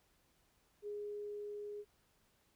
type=tone with level ramp; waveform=sine; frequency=414 Hz; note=G#4; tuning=5 cents flat; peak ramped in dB=-40 to -43 dBFS; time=0.82-1.85 s; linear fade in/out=50 ms; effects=pink hiss -74 dBFS RMS until 2.55 s